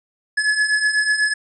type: beating tone pair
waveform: square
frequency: 1700 / 1708.1 Hz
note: G#6 / G#6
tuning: +40 / +48 cents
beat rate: 8.1 Hz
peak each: -23 / -18 dBFS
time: 0.37-1.34 s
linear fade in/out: 10 ms
effects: resampled to 22050 Hz